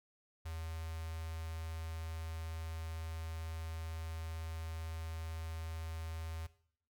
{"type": "tone with notch filter", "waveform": "square", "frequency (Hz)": 81.1, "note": "E2", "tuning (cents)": -28, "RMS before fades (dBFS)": -43, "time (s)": [0.45, 6.47], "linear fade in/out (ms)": 10, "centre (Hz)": 290, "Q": 0.52, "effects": ["noise-tail reverb RT60 0.6 s tail -17 dB re dry"]}